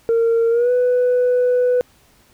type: tone with pitch glide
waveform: sine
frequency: 460 to 495.9 Hz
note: A#4 to B4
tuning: -23 to +7 cents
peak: -11 dBFS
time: 0.09-1.81 s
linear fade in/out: 0 ms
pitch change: +130 cents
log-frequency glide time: 0.5-0.71 s
effects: tanh soft clip ceiling -11 dBFS + pink hiss -54 dBFS RMS until 2.33 s